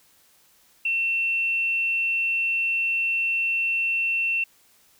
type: tone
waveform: sine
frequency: 2700 Hz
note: E7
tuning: 41 cents sharp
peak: -21 dBFS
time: 0.85-4.44 s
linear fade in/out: 5 ms
effects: white hiss -59 dBFS RMS until 4.99 s